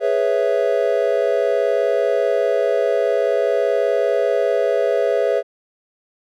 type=chord; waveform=triangle; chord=C# minor seventh; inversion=second; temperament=equal; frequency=415.3 / 493.9 / 554.4 / 659.3 Hz; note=G#4 / B4 / C#5 / E5; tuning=0 / 0 / 0 / 0 cents; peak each=-19 dBFS; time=0-5.43 s; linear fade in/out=50 ms; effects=none